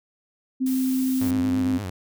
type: tone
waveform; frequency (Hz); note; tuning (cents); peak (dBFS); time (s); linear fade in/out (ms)
sine; 260; C4; -11; -20; 0.6-1.79; 20
type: noise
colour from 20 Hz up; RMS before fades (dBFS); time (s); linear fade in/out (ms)
blue; -36; 0.66-1.31; 5
type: tone with vibrato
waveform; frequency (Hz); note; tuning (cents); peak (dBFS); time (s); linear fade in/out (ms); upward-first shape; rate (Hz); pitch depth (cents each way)
sawtooth; 97.1; G2; -16; -25; 1.21-1.9; 5; triangle; 8.7; 170
effects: none